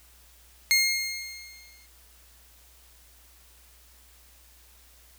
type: tone with exponential decay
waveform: 20% pulse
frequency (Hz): 2137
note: C7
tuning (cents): +36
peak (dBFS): -12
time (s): 0.71-1.86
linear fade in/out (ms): 0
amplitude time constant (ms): 250
effects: added 60 Hz sine -57 dBFS peak until 5.18 s + white hiss -57 dBFS RMS until 5.18 s